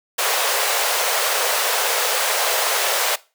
pink high-pass noise, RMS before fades -20 dBFS, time 0.18-3.16 s, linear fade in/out 10 ms, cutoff 460 Hz, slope 48 dB/octave, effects noise-tail reverb RT60 0.3 s tail -20 dB re dry

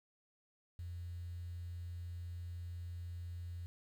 triangle tone, 87 Hz, F2, 6 cents flat, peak -38 dBFS, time 0.79-3.66 s, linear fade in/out 0 ms, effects tanh soft clip ceiling -40 dBFS + 11-bit

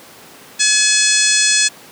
harmonic tone, 850 Hz, G#5, 40 cents sharp, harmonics 2 / 3 / 4 / 5 / 6 / 7 / 8 / 9 / 10, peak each -20 / -20 / -20 / -20 / -20 / -20 / -20 / -20 / -20 dBFS, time 0.59-1.69 s, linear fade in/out 20 ms, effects pink hiss -40 dBFS RMS until 1.91 s + high-pass 200 Hz 12 dB/octave

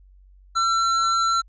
square tone, 1349 Hz, E6, 40 cents sharp, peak -19 dBFS, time 0.55-1.42 s, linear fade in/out 20 ms, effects added 47 Hz sine -48 dBFS peak until 1.48 s + resampled to 16000 Hz

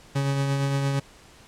40% pulse tone with tremolo, 138.6 Hz, C#3, in tune, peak -20 dBFS, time 0.15-1 s, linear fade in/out 10 ms, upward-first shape triangle, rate 8.7 Hz, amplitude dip 35%, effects pink hiss -51 dBFS RMS until 1.47 s + low-pass 9000 Hz 12 dB/octave

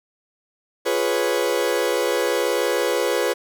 40% pulse chord, C# dominant seventh, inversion first, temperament equal, 349.2 / 415.3 / 493.9 / 554.4 Hz, E#4 / G#4 / B4 / C#5, 0 / 0 / 0 / 0 cents, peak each -26 / -24 / -22 / -25 dBFS, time 0.85-3.34 s, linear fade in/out 20 ms, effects none

